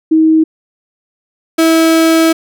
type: tone pair in turn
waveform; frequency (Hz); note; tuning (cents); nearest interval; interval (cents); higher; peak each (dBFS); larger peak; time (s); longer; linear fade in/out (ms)
sine / 35% pulse; 317.6 / 325.2; D#4 / E4; +36 / -23; unison; 41; second; -5; neither; 0.11-0.44 / 1.58-2.33; second; 10
effects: none